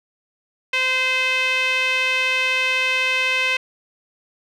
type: tone with band-pass filter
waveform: sawtooth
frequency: 516 Hz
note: C5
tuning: 24 cents flat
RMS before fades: -20 dBFS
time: 0.73-3.57 s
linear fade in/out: 5 ms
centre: 2500 Hz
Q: 3.9
effects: none